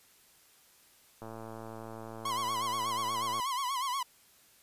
click train, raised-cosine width 1 ms, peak -30 dBFS, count 245, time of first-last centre 1.22-3.399 s, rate 112 Hz
45% pulse tone with vibrato, 1046.5 Hz, C6, in tune, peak -31 dBFS, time 2.25-4.03 s, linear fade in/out 5 ms, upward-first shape sine, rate 8.3 Hz, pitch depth 120 cents each way
effects white hiss -62 dBFS RMS until 4.62 s + resampled to 32000 Hz

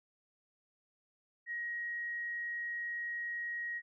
sine tone, 1891 Hz, A#6, 24 cents sharp, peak -36 dBFS, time 1.46-3.82 s, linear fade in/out 50 ms, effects none

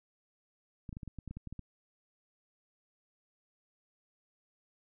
clicks, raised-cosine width 5 ms, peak -30 dBFS, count 12, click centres 0.892 / 0.928 / 0.969 / 1.032 / 1.077 / 1.187 / 1.277 / 1.31 / 1.37 / 1.473 / 1.526 / 1.593 s, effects none

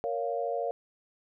sine chord, Bb minor, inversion none, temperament just, 466.2 / 559.4 / 699.2 Hz, Bb4 / Db5 / F5, 0 / +16 / +2 cents, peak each -33 dBFS, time 0.04-0.71 s, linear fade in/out 0 ms, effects none

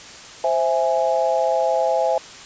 sine chord, C augmented, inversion none, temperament equal, 523.3 / 659.3 / 830.6 Hz, C5 / E5 / G#5, 0 / 0 / 0 cents, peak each -21 / -20 / -22 dBFS, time 0.44-2.18 s, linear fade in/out 2 ms, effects white hiss -39 dBFS RMS until 2.45 s + resampled to 16000 Hz

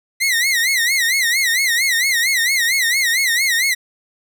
sawtooth tone with vibrato, 2000 Hz, B6, 21 cents sharp, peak -11 dBFS, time 0.2-3.75 s, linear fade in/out 20 ms, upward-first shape sine, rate 4.4 Hz, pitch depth 160 cents each way, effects none

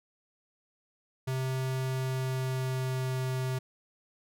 square tone with pitch glide, 130.81 to 129.68 Hz, C3 to C3, 0 to -15 cents, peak -30 dBFS, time 1.27-3.59 s, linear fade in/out 10 ms, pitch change -15 cents, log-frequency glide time 1.86-3.24 s, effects none

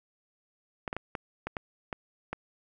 clicks, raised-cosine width 0.5 ms, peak -18 dBFS, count 8, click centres 0.878 / 0.929 / 0.966 / 1.152 / 1.47 / 1.568 / 1.928 / 2.33 s, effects none

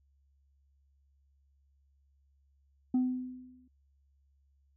sine tone with exponential decay, 253.6 Hz, B3, 46 cents sharp, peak -21 dBFS, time 2.94-3.68 s, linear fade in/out 5 ms, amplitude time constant 160 ms, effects tanh soft clip ceiling -23 dBFS + added 69 Hz sine -66 dBFS peak until 4.76 s

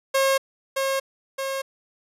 sawtooth tone with echo, 540 Hz, C#5, 45 cents flat, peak -14 dBFS, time 0.14-0.38 s, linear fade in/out 10 ms, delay 620 ms, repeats 2, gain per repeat -4 dB, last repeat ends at 1.62 s, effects resampled to 32000 Hz

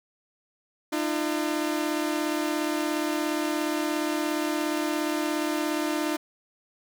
sawtooth tone pair together, 302.9 / 340 Hz, D#4 / F4, -46 / -46 cents, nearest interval major second, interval 200 cents, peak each -23 / -26 dBFS, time 0.92-6.17 s, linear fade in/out 10 ms, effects 10-bit

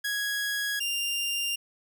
sawtooth tone pair in turn, 1661.2 / 2794 Hz, G#6 / F7, 0 / 0 cents, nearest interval major sixth, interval 900 cents, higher second, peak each -24 dBFS, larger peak neither, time 0.04-0.8 / 0.8-1.56 s, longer neither, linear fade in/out 10 ms, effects none

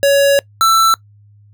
square tone pair in turn, 560 / 1331.9 Hz, C#5 / E6, +18 / +17 cents, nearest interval octave + minor third, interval 1499 cents, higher second, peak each -9 dBFS, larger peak neither, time 0.03-0.39 / 0.61-0.94 s, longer first, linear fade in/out 0 ms, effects noise-tail reverb RT60 0.1 s tail -23 dB re dry + added 103 Hz sine -43 dBFS peak until 1.53 s

